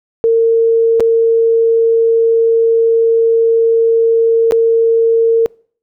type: tone with dropouts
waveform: sine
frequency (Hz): 456.4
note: A#4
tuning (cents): -37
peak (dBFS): -7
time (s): 0.24-5.46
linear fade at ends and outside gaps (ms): 0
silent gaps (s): 0.998-1.005 / 4.51-4.521
effects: noise-tail reverb RT60 0.5 s tail -26 dB re dry